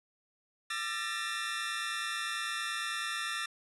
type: tone cluster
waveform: 25% pulse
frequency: 1197 / 1347 / 1771 / 1880 Hz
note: D6 / E6 / A6 / A#6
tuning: +33 / +37 / +11 / +14 cents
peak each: -39 / -35 / -33 / -38 dBFS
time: 0.7-3.46 s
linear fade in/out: 5 ms
effects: resampled to 24000 Hz